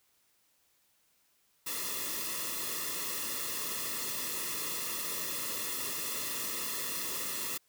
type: noise with comb filter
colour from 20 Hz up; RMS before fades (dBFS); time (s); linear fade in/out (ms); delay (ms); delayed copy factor
white; -36; 1.66-7.58; 10; 1.3; -0.9
effects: white hiss -71 dBFS RMS until 7.68 s